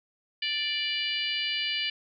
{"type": "harmonic tone", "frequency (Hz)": 587, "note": "D5", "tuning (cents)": -1, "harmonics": [3, 4, 5, 6, 7, 8], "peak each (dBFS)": [-38, -33, -30, -39, -38, -37], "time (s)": [0.42, 1.9], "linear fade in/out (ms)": 5, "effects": []}